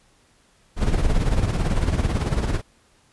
brown noise with tremolo, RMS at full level -18 dBFS, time 0.76-2.62 s, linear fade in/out 50 ms, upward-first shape sine, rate 18 Hz, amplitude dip 60%, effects pink hiss -59 dBFS RMS until 3.12 s + resampled to 24000 Hz

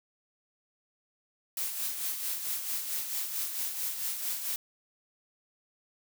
blue noise with tremolo, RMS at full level -32 dBFS, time 1.57-4.56 s, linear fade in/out 2 ms, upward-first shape sine, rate 4.5 Hz, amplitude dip 50%, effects none

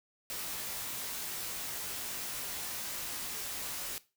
white noise with comb filter, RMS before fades -39 dBFS, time 0.3-3.98 s, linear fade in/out 0 ms, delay 19 ms, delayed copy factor -0.7, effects noise-tail reverb RT60 0.3 s tail -18 dB re dry

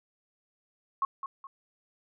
sine tone with echo, 1090 Hz, C#6, 29 cents flat, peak -24 dBFS, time 1.02-1.05 s, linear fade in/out 2 ms, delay 210 ms, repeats 2, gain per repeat -9 dB, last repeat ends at 1.47 s, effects none

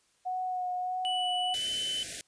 sine tone with vibrato, 733 Hz, F#5, 16 cents flat, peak -30 dBFS, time 0.25-1.55 s, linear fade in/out 20 ms, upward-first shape sine, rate 1.6 Hz, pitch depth 18 cents each way
triangle tone with pitch glide, 2960 to 3036 Hz, F#7 to F#7, 0 to +44 cents, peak -29 dBFS, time 1.05-2.03 s, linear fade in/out 0 ms, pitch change +44 cents, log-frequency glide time 1.49-1.66 s
white band-stop noise, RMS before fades -38 dBFS, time 1.54-2.21 s, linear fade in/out 0 ms, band 710 to 1500 Hz, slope 96 dB/octave
effects white hiss -69 dBFS RMS until 2.27 s + resampled to 22050 Hz

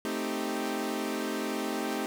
sawtooth chord, A half-diminished seventh, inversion none, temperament equal, 220 / 261.6 / 311.1 / 392 Hz, A3 / C4 / Eb4 / G4, 0 / 0 / 0 / 0 cents, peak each -32 dBFS, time 0.05-2.06 s, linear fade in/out 0 ms, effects none

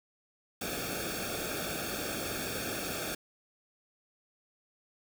pink noise with comb filter, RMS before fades -36 dBFS, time 0.61-3.15 s, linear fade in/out 5 ms, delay 1 ms, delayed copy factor -1, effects none

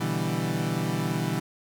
30% pulse chord, E minor seventh, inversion second, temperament equal, 123.47 / 146.83 / 164.81 / 196 Hz, B2 / D3 / E3 / G3, 0 / 0 / 0 / 0 cents, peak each -29 / -29 / -27 / -30 dBFS, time 0-1.4 s, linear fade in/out 10 ms, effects none

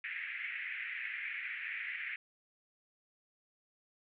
pink band-pass noise, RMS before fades -41 dBFS, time 0.04-2.16 s, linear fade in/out 2 ms, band 1800 to 2400 Hz, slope 48 dB/octave, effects none

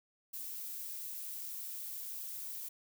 violet noise, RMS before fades -43 dBFS, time 0.33-2.69 s, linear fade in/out 10 ms, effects none

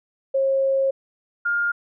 sine tone pair in turn, 540 / 1411.1 Hz, C#5 / F6, -45 / +17 cents, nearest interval octave + perfect fourth, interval 1662 cents, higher second, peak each -17 / -19 dBFS, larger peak first, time 0.34-0.91 / 1.45-1.72 s, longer first, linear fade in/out 10 ms, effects none

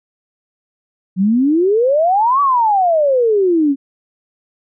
sine exponential two-way sweep, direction up then down, 179.1 to 1158 to 267.1 Hz, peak -10 dBFS, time 1.16-3.76 s, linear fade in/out 50 ms, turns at 2.41 s, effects none

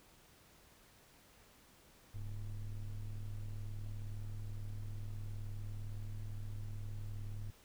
triangle ring-modulated tone, 60.8 Hz, B1, 26 cents flat, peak -35 dBFS, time 2.14-7.51 s, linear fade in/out 10 ms, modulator 41.1 Hz, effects pink hiss -64 dBFS RMS until 7.64 s

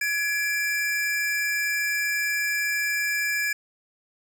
square tone pair together, 1681.9 / 2349 Hz, G#6 / D7, +21 / 0 cents, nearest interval tritone, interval 579 cents, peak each -27 dBFS, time 0.01-3.53 s, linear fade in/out 5 ms, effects none

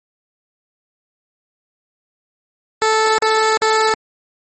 15% pulse tone with dropouts, 438.4 Hz, A4, 6 cents flat, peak -6 dBFS, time 2.82-3.94 s, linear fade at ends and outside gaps 0 ms, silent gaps 3.181-3.223 / 3.572-3.619 s, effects MP3 32 kbps

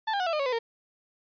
35% pulse tone with pitch steps, 880 / 802.3 / 731.5 / 666.9 / 608 / 554.4 / 505.4 / 460.8 Hz, A5 / G5 / F#5 / E5 / D#5 / C#5 / B4 / A#4, 0 / +40 / -20 / +20 / -40 / 0 / +40 / -20 cents, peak -24 dBFS, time 0.07-0.59 s, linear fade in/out 10 ms, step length 65 ms, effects resampled to 11025 Hz

